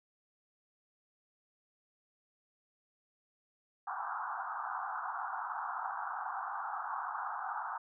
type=band-pass noise; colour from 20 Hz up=pink; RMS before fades=-39 dBFS; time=3.87-7.78 s; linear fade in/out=5 ms; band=740 to 1500 Hz; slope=96 dB/octave; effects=none